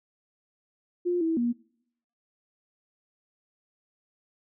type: tone with pitch steps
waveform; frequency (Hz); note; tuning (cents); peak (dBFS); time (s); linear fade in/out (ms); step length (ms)
sine; 353.1 / 325.9 / 238.5; F4 / E4 / A#3; +19 / -20 / +40; -23; 1.05-1.53; 20; 160
effects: noise-tail reverb RT60 0.7 s tail -23 dB re dry